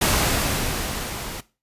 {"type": "noise with level ramp", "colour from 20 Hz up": "pink", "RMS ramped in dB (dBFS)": [-18, -33], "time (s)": [0.01, 1.41], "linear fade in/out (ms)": 10, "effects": ["noise-tail reverb RT60 0.3 s tail -18 dB re dry", "resampled to 32000 Hz"]}